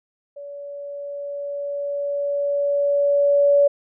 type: tone with level ramp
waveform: sine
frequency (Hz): 570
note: C#5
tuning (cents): +48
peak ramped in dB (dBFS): -33 to -11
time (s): 0.36-3.68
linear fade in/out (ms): 10
effects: none